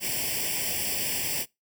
white noise with comb filter, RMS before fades -29 dBFS, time 0-1.46 s, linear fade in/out 50 ms, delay 0.38 ms, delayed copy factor +1, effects noise-tail reverb RT60 0.2 s tail -23 dB re dry + high-pass 60 Hz 12 dB/octave

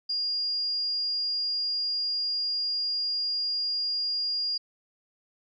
sine tone, 4830 Hz, D8, 48 cents sharp, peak -26 dBFS, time 0.09-4.58 s, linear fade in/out 10 ms, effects none

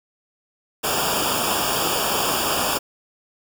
pink noise with comb filter, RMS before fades -22 dBFS, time 0.83-2.79 s, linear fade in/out 20 ms, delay 0.49 ms, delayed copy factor -1, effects none

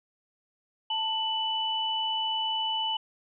sine tone pair together, 885.7 / 2979 Hz, A5 / F#7, +11 / +11 cents, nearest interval octave + major sixth, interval 2100 cents, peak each -31 / -28 dBFS, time 0.9-2.97 s, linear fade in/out 5 ms, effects none

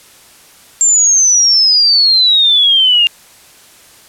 sine exponential sweep, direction down, 7410 to 2785 Hz, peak -6 dBFS, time 0.81-3.07 s, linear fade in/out 0 ms, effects white hiss -42 dBFS RMS until 4.08 s + low-pass 12000 Hz 12 dB/octave

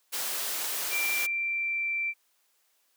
white noise, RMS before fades -32 dBFS, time 0.12-1.27 s, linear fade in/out 20 ms
sine tone with pitch glide, 2360 to 2346 Hz, D7 to D7, +8 to -2 cents, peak -27 dBFS, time 0.9-2.14 s, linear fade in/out 50 ms, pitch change -10 cents, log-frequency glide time 1.16-1.89 s
effects white hiss -70 dBFS RMS until 2.96 s + high-pass 400 Hz 12 dB/octave

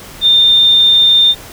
sine tone, 3613 Hz, A7, 45 cents sharp, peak -5 dBFS, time 0.21-1.35 s, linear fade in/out 50 ms, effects pink hiss -33 dBFS RMS until 1.52 s

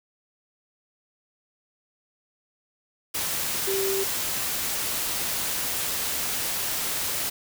sine tone in noise, 389.4 Hz, G4, 12 cents flat, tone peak -25 dBFS, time 3.67-4.04 s, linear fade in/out 10 ms, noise white, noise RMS -28 dBFS, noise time 3.14-7.3 s, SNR 0 dB, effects none

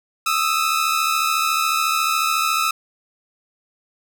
sawtooth tone pair together, 1244.5 / 1318.5 Hz, D#6 / E6, 0 / 0 cents, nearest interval minor second, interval 100 cents, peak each -18 / -16 dBFS, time 0.26-2.71 s, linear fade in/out 5 ms, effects none

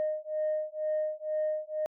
sine beating tone pair, 615 / 617.1 Hz, D#5 / D#5, -20 / -14 cents, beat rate 2.1 Hz, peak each -31 dBFS, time 0-1.86 s, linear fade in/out 0 ms, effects tanh soft clip ceiling -23 dBFS

